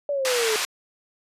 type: exponential sweep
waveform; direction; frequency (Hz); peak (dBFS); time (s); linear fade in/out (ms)
sine; down; 584 to 424.3; -22; 0.09-0.56; 2
type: band-pass noise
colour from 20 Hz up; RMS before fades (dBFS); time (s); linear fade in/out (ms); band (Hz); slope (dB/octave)
pink; -26; 0.25-0.65; 0; 1200 to 9000; 12
effects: resampled to 32000 Hz